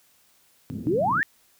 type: band-pass noise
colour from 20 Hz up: pink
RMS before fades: -33 dBFS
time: 0.7-1.21 s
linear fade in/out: 0 ms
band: 130 to 250 Hz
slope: 24 dB/octave
type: exponential sweep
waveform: sine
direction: up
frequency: 287.4 to 1885 Hz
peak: -20 dBFS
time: 0.87-1.23 s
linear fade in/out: 0 ms
effects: white hiss -61 dBFS RMS until 1.59 s